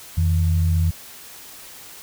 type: tone pair together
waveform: sine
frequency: 85.55 / 158.9 Hz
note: F2 / D#3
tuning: -35 / +37 cents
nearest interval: major seventh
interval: 1072 cents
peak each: -16 / -24 dBFS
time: 0.17-0.91 s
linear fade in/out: 10 ms
effects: white hiss -41 dBFS RMS until 2.02 s